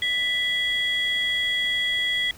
sine tone pair together, 1978 / 3321 Hz, B6 / G#7, +2 / -1 cents, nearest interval major sixth, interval 897 cents, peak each -23 dBFS, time 0.02-2.31 s, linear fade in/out 2 ms, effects tanh soft clip ceiling -16 dBFS + pink hiss -47 dBFS RMS until 2.37 s

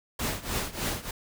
pink noise with tremolo, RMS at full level -28 dBFS, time 0.19-1.11 s, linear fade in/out 5 ms, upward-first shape triangle, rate 3.3 Hz, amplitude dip 90%, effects none

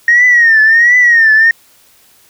sine tone with vibrato, 1860 Hz, A#6, 4 cents flat, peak -3 dBFS, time 0.08-1.51 s, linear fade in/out 2 ms, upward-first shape triangle, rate 1.4 Hz, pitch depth 130 cents each way, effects tanh soft clip ceiling 0 dBFS + white hiss -47 dBFS RMS until 2.29 s

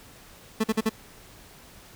30% pulse tone bursts, 220 Hz, A3, in tune, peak -18 dBFS, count 4, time 0.6-0.895 s, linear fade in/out 10 ms, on 40 ms, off 45 ms, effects pink hiss -50 dBFS RMS until 1.95 s

